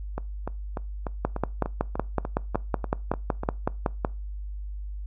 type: two click trains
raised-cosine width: 1 ms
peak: -9 / -16 dBFS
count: 16 / 12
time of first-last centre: 1.25-4.049 / 0.18-3.434 s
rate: 5.36 / 3.38 Hz
effects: noise-tail reverb RT60 0.3 s tail -23 dB re dry + added 50 Hz sine -32 dBFS peak until 5.06 s